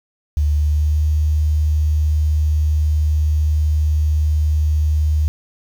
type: tone with pitch glide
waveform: sine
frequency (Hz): 74 to 76.3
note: D2 to D#2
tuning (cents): +14 to -33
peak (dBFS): -13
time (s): 0.37-5.28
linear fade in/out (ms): 0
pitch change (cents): +53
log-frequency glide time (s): 0.47-1.06
effects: 7-bit